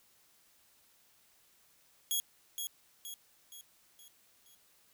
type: tone with echo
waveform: 10% pulse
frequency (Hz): 3322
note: G#7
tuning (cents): 0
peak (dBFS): -22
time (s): 2.11-2.2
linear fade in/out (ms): 0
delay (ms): 470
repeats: 5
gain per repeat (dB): -6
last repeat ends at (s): 4.55
effects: white hiss -67 dBFS RMS until 4.93 s